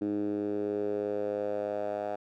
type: tone with band-pass filter sweep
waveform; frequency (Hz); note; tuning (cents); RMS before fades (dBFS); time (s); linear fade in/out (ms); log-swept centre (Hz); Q
10% pulse; 103.1; G#2; -12; -32; 0.01-2.16; 10; 300 to 700; 3.5
effects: none